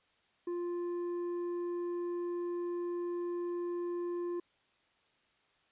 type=tone with tanh clipping; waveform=triangle; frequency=349.2 Hz; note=F4; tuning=in tune; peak=-35 dBFS; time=0.47-4.4 s; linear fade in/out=5 ms; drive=10 dB; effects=white hiss -71 dBFS RMS until 5.71 s + resampled to 8000 Hz